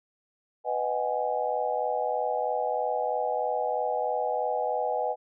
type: chord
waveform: sine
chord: G# minor seventh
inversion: first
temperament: just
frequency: 498.4 / 623 / 747.5 / 830.6 Hz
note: B4 / D#5 / F#5 / G#5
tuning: +16 / +2 / +17 / 0 cents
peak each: -31 dBFS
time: 0.64-5.16 s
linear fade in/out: 50 ms
effects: none